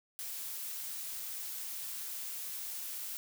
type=noise; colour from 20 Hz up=blue; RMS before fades=-41 dBFS; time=0.19-3.17 s; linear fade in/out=0 ms; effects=none